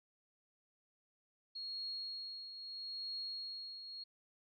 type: tone with tremolo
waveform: sine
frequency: 4296 Hz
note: C8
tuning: 45 cents sharp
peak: -39 dBFS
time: 1.55-4.04 s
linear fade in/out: 10 ms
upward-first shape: triangle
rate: 0.77 Hz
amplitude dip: 60%
effects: MP3 48 kbps